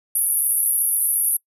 white band-pass noise, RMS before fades -20 dBFS, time 0.15-1.37 s, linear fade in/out 5 ms, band 10000 to 12000 Hz, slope 96 dB/octave, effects noise-tail reverb RT60 0.1 s tail -25 dB re dry

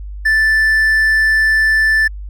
triangle tone, 1760 Hz, A6, in tune, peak -8 dBFS, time 0.25-2.08 s, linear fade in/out 10 ms, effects added 50 Hz sine -25 dBFS peak until 2.29 s

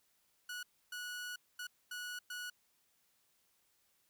sawtooth tone bursts at uneven times, 1466 Hz, F#6, 16 cents flat, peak -38 dBFS, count 5, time 0.49-0.63 / 0.92-1.36 / 1.59-1.67 / 1.91-2.19 / 2.3-2.5 s, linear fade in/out 5 ms, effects white hiss -75 dBFS RMS until 4.09 s

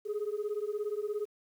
sine beating tone pair, 410 / 427 Hz, G#4 / G#4, -22 / +48 cents, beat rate 17 Hz, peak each -33 / -33 dBFS, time 0.05-1.26 s, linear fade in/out 20 ms, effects tanh soft clip ceiling -28 dBFS + 10-bit

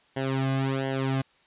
sawtooth tone with flanger, 134.1 Hz, C3, 43 cents sharp, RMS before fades -27 dBFS, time 0.16-1.22 s, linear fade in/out 10 ms, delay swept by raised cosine 0.81 to 2.21 ms, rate 1.4 Hz, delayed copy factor -1, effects white hiss -62 dBFS RMS until 1.46 s + resampled to 8000 Hz

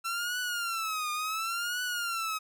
sawtooth tone with vibrato, 1344 Hz, E6, 33 cents sharp, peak -27 dBFS, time 0.04-2.39 s, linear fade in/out 20 ms, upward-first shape triangle, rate 0.7 Hz, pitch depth 180 cents each way, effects none

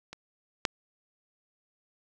clicks, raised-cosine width 0.2 ms, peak -24 / -7 dBFS, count 2, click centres 0.13 / 0.652 s, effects none

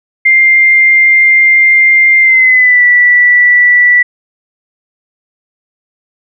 sine tone with pitch glide, 2102 to 1961.2 Hz, C7 to B6, +7 to -13 cents, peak -3 dBFS, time 0.25-4.03 s, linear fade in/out 10 ms, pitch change -120 cents, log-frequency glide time 2.2-2.84 s, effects none

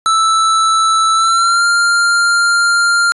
square tone with pitch glide, 1318.5 to 1395.3 Hz, E6 to F6, 0 to -2 cents, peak -10 dBFS, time 0.06-3.12 s, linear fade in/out 0 ms, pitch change +98 cents, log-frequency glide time 1.14-1.65 s, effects resampled to 24000 Hz

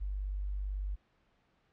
sine tone, 49 Hz, G1, in tune, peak -33 dBFS, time 0-0.96 s, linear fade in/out 20 ms, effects pink hiss -72 dBFS RMS until 1.72 s + low-pass 3000 Hz 12 dB/octave

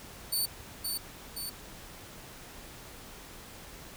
15% pulse tone with echo, 4514 Hz, C#8, 31 cents sharp, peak -21 dBFS, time 0.32-0.46 s, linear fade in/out 10 ms, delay 520 ms, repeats 2, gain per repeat -4 dB, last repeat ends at 1.5 s, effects pink hiss -48 dBFS RMS until 3.96 s

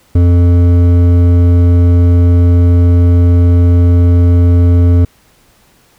triangle tone with hard clipping, 87.31 Hz, F2, in tune, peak -6 dBFS, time 0.15-5.05 s, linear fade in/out 5 ms, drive 14 dB, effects pink hiss -49 dBFS RMS until 5.98 s

